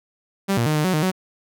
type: tone with pitch steps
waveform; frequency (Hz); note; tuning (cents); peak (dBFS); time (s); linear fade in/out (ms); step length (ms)
sawtooth; 196.1 / 117.8 / 153.5 / 151.6 / 185.5 / 153.7 / 186.5; G3 / A#2 / D#3 / D#3 / F#3 / D#3 / F#3; +1 / +19 / -23 / -45 / +5 / -21 / +14; -14; 0.48-1.117; 20; 91
effects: none